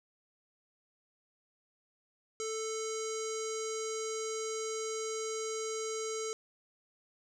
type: tone with low-pass filter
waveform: square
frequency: 440 Hz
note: A4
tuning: in tune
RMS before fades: -37 dBFS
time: 2.4-6.33 s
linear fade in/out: 0 ms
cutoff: 6900 Hz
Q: 9.1
effects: none